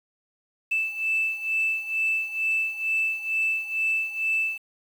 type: beating tone pair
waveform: sine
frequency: 2637 / 2639.2 Hz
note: E7 / E7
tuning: 0 / +1 cents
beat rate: 2.2 Hz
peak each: -28 / -24 dBFS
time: 0.71-4.58 s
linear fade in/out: 10 ms
effects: tanh soft clip ceiling -16 dBFS + 8-bit